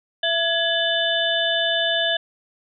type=tone cluster; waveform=sine; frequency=668 / 1680 / 2995 / 3557 Hz; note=E5 / G#6 / F#7 / A7; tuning=+23 / +19 / +20 / +18 cents; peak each=-24 dBFS; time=0.23-2.17 s; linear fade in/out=5 ms; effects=none